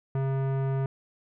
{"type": "tone with tanh clipping", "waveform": "sine", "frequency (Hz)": 134.9, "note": "C#3", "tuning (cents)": -47, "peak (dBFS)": -27, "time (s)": [0.15, 0.86], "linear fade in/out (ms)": 2, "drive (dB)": 18, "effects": []}